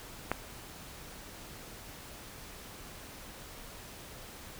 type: click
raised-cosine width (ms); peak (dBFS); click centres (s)
0.5; -14; 0.316
effects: pink hiss -48 dBFS RMS until 4.59 s